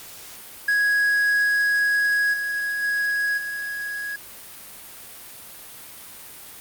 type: tone with level steps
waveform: triangle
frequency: 1661.2 Hz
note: G#6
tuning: in tune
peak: -15 / -21 / -18 / -25 dBFS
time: 0.68-4.16 s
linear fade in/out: 5 ms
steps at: 2.33 / 2.82 / 3.37 s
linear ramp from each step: 10 ms
effects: white hiss -41 dBFS RMS until 6.6 s + Opus 48 kbps